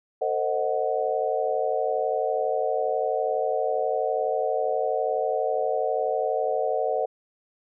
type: chord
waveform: sine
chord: A diminished seventh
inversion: none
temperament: equal with one note detuned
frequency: 451.1 / 523.3 / 622.3 / 740 Hz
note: A4 / C5 / Eb5 / Gb5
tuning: +43 / 0 / 0 / 0 cents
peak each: -28 dBFS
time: 0.21-7.06 s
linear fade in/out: 10 ms
effects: none